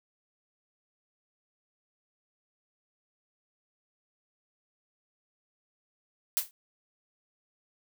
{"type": "noise with exponential decay", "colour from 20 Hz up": "blue", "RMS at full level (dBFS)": -23, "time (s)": [6.37, 6.51], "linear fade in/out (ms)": 0, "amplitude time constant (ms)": 29, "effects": []}